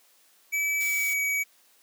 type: tone with pitch glide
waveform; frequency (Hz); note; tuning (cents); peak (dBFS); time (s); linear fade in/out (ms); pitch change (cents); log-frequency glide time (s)
square; 2298 to 2269; D7 to C#7; -38 to +40; -25; 0.52-1.44; 20; -22; 0.79-1.11
type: noise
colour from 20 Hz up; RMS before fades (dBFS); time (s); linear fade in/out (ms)
blue; -37; 0.8-1.14; 10
effects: white hiss -61 dBFS RMS until 1.82 s + high-pass 300 Hz 12 dB/octave